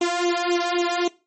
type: tone with flanger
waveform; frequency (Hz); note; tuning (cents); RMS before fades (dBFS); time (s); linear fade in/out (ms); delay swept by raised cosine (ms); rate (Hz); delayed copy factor
sawtooth; 349.2; F4; 0; -22; 0.01-1.08; 5; 0.29 to 1.69; 3.8; +0.85
effects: noise-tail reverb RT60 0.3 s tail -20 dB re dry + MP3 32 kbps